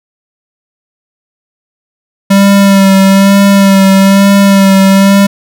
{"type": "tone with vibrato", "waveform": "square", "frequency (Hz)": 196, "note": "G3", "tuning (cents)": 0, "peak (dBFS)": -3, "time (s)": [2.3, 5.27], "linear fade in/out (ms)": 10, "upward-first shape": "sine", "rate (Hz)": 1.1, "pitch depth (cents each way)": 25, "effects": []}